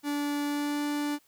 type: tone with pitch glide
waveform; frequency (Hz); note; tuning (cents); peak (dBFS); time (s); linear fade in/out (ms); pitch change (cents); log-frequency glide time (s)
45% pulse; 290 to 292.7; D4 to D4; -22 to -6; -28; 0.03-1.19; 50; +16; 0.45-0.83
effects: white hiss -65 dBFS RMS until 1.27 s